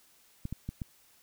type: clicks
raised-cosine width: 5 ms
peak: -23 dBFS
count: 4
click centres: 0.454 / 0.526 / 0.69 / 0.818 s
effects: white hiss -63 dBFS RMS until 1.22 s